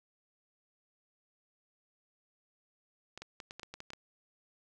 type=clicks; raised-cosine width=0.2 ms; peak=-27 dBFS; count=10; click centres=3.176 / 3.22 / 3.402 / 3.509 / 3.596 / 3.632 / 3.74 / 3.804 / 3.904 / 3.934 s; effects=none